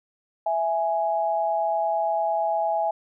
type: tone pair together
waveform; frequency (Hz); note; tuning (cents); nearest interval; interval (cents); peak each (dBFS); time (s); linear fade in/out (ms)
sine; 660.8 / 832; E5 / G#5; +4 / +3; major third; 399; -24; 0.46-2.91; 5
effects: none